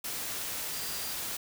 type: tone in noise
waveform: sine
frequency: 4764 Hz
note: D8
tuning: 24 cents sharp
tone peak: -43 dBFS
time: 0.73-1.13 s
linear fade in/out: 5 ms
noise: white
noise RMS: -36 dBFS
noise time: 0.04-1.37 s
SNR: -10 dB
effects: none